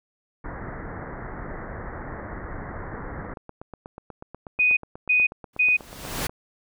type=low-pass noise; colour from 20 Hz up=pink; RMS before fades=-35 dBFS; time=0.44-3.34 s; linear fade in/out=5 ms; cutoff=2000 Hz; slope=96 dB/octave
type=click train; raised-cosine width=1 ms; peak=-24 dBFS; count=26; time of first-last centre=3.25-6.295 s; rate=8.21 Hz
type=tone bursts; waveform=sine; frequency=2489 Hz; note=D#7; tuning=in tune; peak=-16 dBFS; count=3; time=4.59-5.77 s; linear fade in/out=10 ms; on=180 ms; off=320 ms
type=noise with exponential growth; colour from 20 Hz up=pink; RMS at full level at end=-25 dBFS; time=5.53-6.27 s; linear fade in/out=5 ms; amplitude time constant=160 ms
effects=none